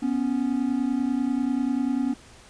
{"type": "tone pair together", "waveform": "triangle", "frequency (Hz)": [247, 277.2], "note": ["B3", "C#4"], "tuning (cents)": [0, 0], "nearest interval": "major second", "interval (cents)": 200, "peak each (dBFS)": -23, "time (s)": [0.02, 2.14], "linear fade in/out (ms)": 10, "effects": ["pink hiss -50 dBFS RMS until 2.49 s", "resampled to 22050 Hz"]}